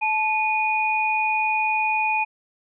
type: tone pair together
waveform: sine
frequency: 870 / 2464 Hz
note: A5 / D#7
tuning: -20 / -17 cents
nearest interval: octave + tritone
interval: 1803 cents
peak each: -22 dBFS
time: 0.01-2.25 s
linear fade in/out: 20 ms
effects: none